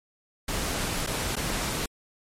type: noise with dropouts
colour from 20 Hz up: pink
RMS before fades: -29 dBFS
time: 0.48-1.86 s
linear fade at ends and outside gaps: 5 ms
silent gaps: 1.065-1.071 / 1.356-1.365 s
effects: low-pass 12000 Hz 12 dB/octave + MP3 64 kbps